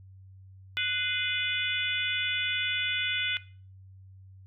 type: harmonic tone with a mistuned harmonic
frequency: 494.5 Hz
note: B4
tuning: 2 cents sharp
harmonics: 3 / 4 / 5 / 6 / 7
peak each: -33 / -33 / -33 / -33 / -33 dBFS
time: 0.77-3.37 s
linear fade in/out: 0 ms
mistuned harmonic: 4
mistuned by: +78 cents
effects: noise-tail reverb RT60 0.4 s tail -19 dB re dry + added 95 Hz sine -48 dBFS peak until 4.46 s